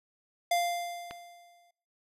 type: tone with exponential decay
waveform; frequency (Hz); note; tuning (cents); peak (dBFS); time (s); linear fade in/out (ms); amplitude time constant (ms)
square; 696; F5; -6; -24; 0.51-1.71; 5; 260
type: click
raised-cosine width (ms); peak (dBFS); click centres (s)
0.3; -23; 1.11
effects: noise-tail reverb RT60 0.6 s tail -22 dB re dry + resampled to 32000 Hz